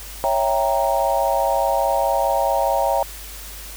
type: chord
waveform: sine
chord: C# diminished seventh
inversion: none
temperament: equal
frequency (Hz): 554.4 / 659.3 / 784 / 932.3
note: C#5 / E5 / G5 / Bb5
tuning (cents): 0 / 0 / 0 / 0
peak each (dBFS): -22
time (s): 0.24-3.03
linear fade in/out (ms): 0
effects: added 50 Hz sine -37 dBFS peak until 3.76 s + white hiss -37 dBFS RMS until 3.76 s